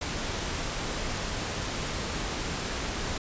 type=noise; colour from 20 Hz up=pink; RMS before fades=-32 dBFS; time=0.01-3.18 s; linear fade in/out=5 ms; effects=resampled to 16000 Hz